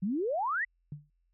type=exponential sweep; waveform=sine; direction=up; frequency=174.61 to 2047 Hz; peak=-28 dBFS; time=0.02-0.65 s; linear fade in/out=10 ms
type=tone with exponential decay; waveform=sine; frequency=147.4 Hz; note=D3; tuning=7 cents sharp; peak=-34 dBFS; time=0.92-1.1 s; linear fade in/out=2 ms; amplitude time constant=39 ms
effects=added 43 Hz sine -70 dBFS peak until 1.33 s